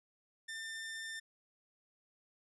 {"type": "tone", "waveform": "sawtooth", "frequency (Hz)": 1795, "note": "A6", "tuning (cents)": 34, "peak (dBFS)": -38, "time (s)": [0.48, 1.2], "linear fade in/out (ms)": 10, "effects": ["resampled to 24000 Hz"]}